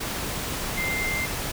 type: tone in noise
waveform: sine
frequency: 2093 Hz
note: C7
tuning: in tune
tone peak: -26 dBFS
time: 0.77-1.26 s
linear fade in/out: 10 ms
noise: pink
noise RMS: -30 dBFS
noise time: 0-1.52 s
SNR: +1 dB
effects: none